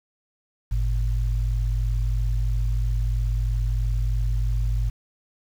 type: tone pair together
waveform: sine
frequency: 50.27 / 113.3 Hz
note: G1 / A#2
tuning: +44 / -49 cents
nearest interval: octave + major second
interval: 1407 cents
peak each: -21 / -27 dBFS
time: 0.71-4.9 s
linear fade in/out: 10 ms
effects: 8-bit